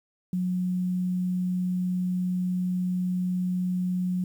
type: tone with quantisation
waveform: sine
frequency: 181.7 Hz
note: F#3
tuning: 31 cents flat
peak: -24 dBFS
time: 0.33-4.24 s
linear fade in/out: 2 ms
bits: 9
effects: none